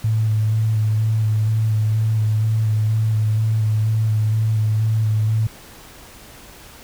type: tone with vibrato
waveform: sine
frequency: 109.1 Hz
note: A2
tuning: 14 cents flat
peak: -15 dBFS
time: 0.04-5.47 s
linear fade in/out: 5 ms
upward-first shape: square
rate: 2.1 Hz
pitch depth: 17 cents each way
effects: pink hiss -42 dBFS RMS until 6.83 s